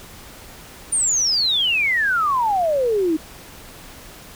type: exponential sweep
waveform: sine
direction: down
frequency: 9290 to 303.5 Hz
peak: -16 dBFS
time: 0.92-3.17 s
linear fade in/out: 10 ms
effects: pink hiss -41 dBFS RMS until 4.35 s